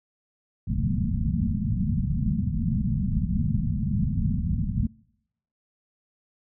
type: low-pass noise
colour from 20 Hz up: white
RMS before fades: -25 dBFS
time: 0.67-4.87 s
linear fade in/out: 5 ms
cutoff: 230 Hz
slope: 96 dB/octave
effects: noise-tail reverb RT60 0.8 s tail -26 dB re dry